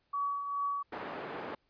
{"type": "tone with tremolo", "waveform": "sine", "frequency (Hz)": 1134, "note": "C#6", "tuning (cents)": 39, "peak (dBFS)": -29, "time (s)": [0.13, 0.83], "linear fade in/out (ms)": 10, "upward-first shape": "triangle", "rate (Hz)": 2.4, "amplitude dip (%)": 55}
{"type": "band-pass noise", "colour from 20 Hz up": "pink", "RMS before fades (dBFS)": -41, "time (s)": [0.92, 1.55], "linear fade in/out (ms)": 5, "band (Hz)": [320, 1500], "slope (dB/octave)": 12}
{"effects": ["pink hiss -75 dBFS RMS until 1.69 s", "resampled to 11025 Hz"]}